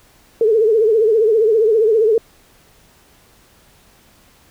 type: tone with vibrato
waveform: sine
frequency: 440 Hz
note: A4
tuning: in tune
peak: -10 dBFS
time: 0.41-2.18 s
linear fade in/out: 2 ms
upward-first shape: triangle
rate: 15 Hz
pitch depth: 120 cents each way
effects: pink hiss -51 dBFS RMS until 4.5 s